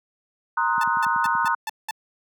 sine chord, C half-diminished seventh, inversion third, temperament equal with one note detuned, 932.3 / 1046.5 / 1254.6 / 1480 Hz, Bb5 / C6 / Eb6 / Gb6, 0 / 0 / +14 / 0 cents, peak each -23 / -26 / -26 / -25 dBFS, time 0.57-1.55 s, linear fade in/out 5 ms
click train, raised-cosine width 5 ms, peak -22 dBFS, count 8, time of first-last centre 0.78-1.447 s, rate 10.5 Hz
sawtooth tone bursts, 880 Hz, A5, in tune, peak -22 dBFS, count 6, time 0.81-1.91 s, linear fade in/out 2 ms, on 25 ms, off 190 ms
effects high-pass 200 Hz 12 dB/octave

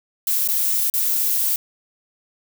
violet noise with dropouts, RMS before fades -20 dBFS, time 0.27-1.56 s, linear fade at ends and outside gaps 2 ms, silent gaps 0.477-0.486 / 0.9-0.938 s, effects none

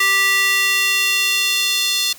square tone with high-pass filter sweep, 392 Hz, G4, in tune, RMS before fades -17 dBFS, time 0-2.13 s, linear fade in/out 5 ms, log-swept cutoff 1800 to 3800 Hz, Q 2.2, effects white hiss -42 dBFS RMS until 2.18 s

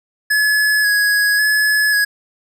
square tone with vibrato, 1686 Hz, G#6, 26 cents sharp, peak -13 dBFS, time 0.3-2.05 s, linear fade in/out 10 ms, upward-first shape square, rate 0.92 Hz, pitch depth 20 cents each way, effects none

